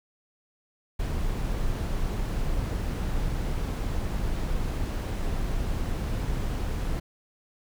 brown noise, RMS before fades -28 dBFS, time 0.99-7 s, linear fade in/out 10 ms, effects none

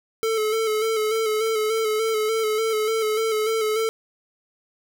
square tone with vibrato, 438.2 Hz, A4, 7 cents flat, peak -21 dBFS, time 0.23-3.89 s, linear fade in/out 0 ms, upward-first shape square, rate 3.4 Hz, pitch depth 33 cents each way, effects none

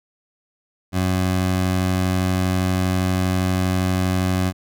20% pulse tone, 92.5 Hz, F#2, in tune, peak -13 dBFS, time 0.92-4.53 s, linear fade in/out 50 ms, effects none

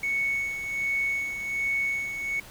triangle tone with tremolo, 2217 Hz, C#7, in tune, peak -20 dBFS, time 0.03-2.4 s, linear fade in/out 5 ms, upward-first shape sine, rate 1.3 Hz, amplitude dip 65%, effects tanh soft clip ceiling -21 dBFS + pink hiss -47 dBFS RMS until 2.5 s

